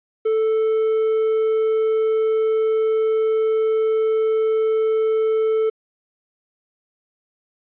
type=tone; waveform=triangle; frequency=440 Hz; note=A4; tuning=in tune; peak=-14 dBFS; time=0.25-5.7 s; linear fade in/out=10 ms; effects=resampled to 8000 Hz + 9-bit